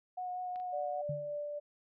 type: tone with vibrato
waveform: sine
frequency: 728 Hz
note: F#5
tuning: 28 cents flat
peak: -36 dBFS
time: 0.17-1.02 s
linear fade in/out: 10 ms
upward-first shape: sine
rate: 5.2 Hz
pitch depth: 11 cents each way
type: clicks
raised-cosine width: 0.3 ms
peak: -39 / -44 dBFS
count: 2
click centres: 0.559 / 0.6 s
type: tone with tremolo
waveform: sine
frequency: 587.3 Hz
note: D5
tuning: in tune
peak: -35 dBFS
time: 0.72-1.6 s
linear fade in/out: 20 ms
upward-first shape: sine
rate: 3.5 Hz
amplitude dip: 25%
type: tone with exponential decay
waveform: sine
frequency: 146.83 Hz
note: D3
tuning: in tune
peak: -33 dBFS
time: 1.09-1.38 s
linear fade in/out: 5 ms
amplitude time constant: 63 ms
effects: none